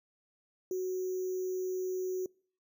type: tone with sample-and-hold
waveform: sine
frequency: 370 Hz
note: F#4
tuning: in tune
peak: -31 dBFS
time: 0.71-2.26 s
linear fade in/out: 2 ms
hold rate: 6300 Hz
effects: noise-tail reverb RT60 0.5 s tail -26 dB re dry